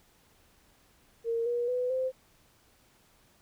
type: tone with pitch steps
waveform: sine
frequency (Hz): 461.3 / 479.5 / 498.4 / 518.1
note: A#4 / A#4 / B4 / C5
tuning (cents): -18 / +49 / +16 / -17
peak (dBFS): -27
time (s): 1.24-2.12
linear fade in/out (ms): 50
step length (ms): 220
effects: pink hiss -64 dBFS RMS until 3.41 s